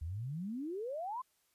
sine exponential sweep, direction up, 73.42 to 1067 Hz, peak -37 dBFS, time 0.01-1.22 s, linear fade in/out 10 ms, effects white hiss -75 dBFS RMS until 1.54 s + resampled to 32000 Hz

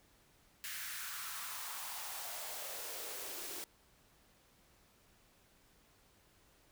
white noise with high-pass filter sweep, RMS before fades -44 dBFS, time 0.64-3.64 s, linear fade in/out 0 ms, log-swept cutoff 1800 to 320 Hz, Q 2.8, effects pink hiss -68 dBFS RMS until 6.71 s

